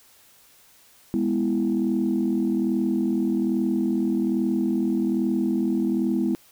sine chord, E major, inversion first, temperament just, 206 / 247.2 / 329.6 Hz, G#3 / B3 / E4, -14 / +2 / 0 cents, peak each -24 dBFS, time 1.14-6.35 s, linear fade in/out 0 ms, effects tanh soft clip ceiling -13 dBFS + white hiss -55 dBFS RMS until 6.51 s

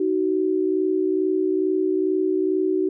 sine tone pair together, 312.7 / 375 Hz, D#4 / F#4, +9 / +23 cents, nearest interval minor third, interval 314 cents, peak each -23 / -20 dBFS, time 0-2.89 s, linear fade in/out 5 ms, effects none

